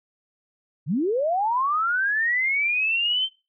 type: linear sweep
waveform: sine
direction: up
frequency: 121.1 to 3136 Hz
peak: -20 dBFS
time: 0.86-3.29 s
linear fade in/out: 50 ms
effects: noise-tail reverb RT60 0.3 s tail -22 dB re dry